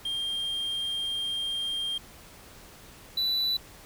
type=tone pair in turn; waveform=triangle; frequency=3200 / 3969 Hz; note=G7 / B7; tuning=+35 / +8 cents; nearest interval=major third; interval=373 cents; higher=second; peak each=-27 / -23 dBFS; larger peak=second; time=0.05-1.98 / 3.17-3.57 s; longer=first; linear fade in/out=5 ms; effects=pink hiss -50 dBFS RMS until 3.85 s